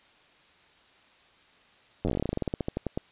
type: slowing click train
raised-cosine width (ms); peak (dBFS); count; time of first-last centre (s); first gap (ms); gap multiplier
2; -15; 23; 2.05-2.975; 10; 1.12
effects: white hiss -59 dBFS RMS until 3.11 s + resampled to 8000 Hz